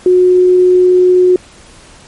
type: tone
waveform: sine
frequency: 363.9 Hz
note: F#4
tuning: 29 cents flat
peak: -4 dBFS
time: 0.06-1.36 s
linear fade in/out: 2 ms
effects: pink hiss -39 dBFS RMS until 2.07 s + MP3 48 kbps